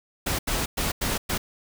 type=noise bursts at uneven times; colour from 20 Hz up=pink; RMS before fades=-26 dBFS; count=5; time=0.26-0.39 / 0.47-0.66 / 0.77-0.92 / 1.01-1.18 / 1.29-1.38 s; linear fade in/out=10 ms; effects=none